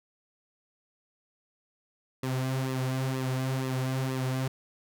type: tone with flanger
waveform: sawtooth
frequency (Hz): 130.81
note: C3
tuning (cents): 0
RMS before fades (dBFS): -30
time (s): 2.23-4.48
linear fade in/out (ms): 5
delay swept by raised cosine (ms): 1.3 to 5.5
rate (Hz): 2.1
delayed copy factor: -0.65
effects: none